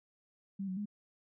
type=tone with pitch steps; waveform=sine; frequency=195.8 / 186.3 / 206.7 Hz; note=G3 / F#3 / G#3; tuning=-2 / +12 / -8 cents; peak=-35 dBFS; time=0.59-0.857 s; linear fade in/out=10 ms; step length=89 ms; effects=none

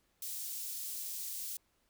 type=high-pass noise; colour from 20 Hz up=white; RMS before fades=-41 dBFS; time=0.22-1.57 s; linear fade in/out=2 ms; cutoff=5300 Hz; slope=12 dB/octave; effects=pink hiss -75 dBFS RMS until 1.89 s

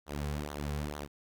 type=tone with flanger; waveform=sawtooth; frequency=73.42 Hz; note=D2; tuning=in tune; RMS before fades=-37 dBFS; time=0.06-1.08 s; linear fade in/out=50 ms; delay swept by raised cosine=0.39 to 3.39 ms; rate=2.2 Hz; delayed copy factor=-0.75; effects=none

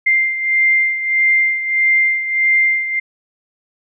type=beating tone pair; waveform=sine; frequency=2096 / 2097.6 Hz; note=C7 / C7; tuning=+2 / +4 cents; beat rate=1.6 Hz; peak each=-13 / -19 dBFS; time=0.06-3 s; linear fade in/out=10 ms; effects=none

